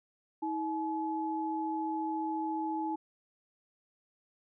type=tone pair together; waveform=sine; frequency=320 / 854.3 Hz; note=D#4 / G#5; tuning=+49 / +49 cents; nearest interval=octave + perfect fourth; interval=1700 cents; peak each=-34 / -34 dBFS; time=0.42-2.96 s; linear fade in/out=10 ms; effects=none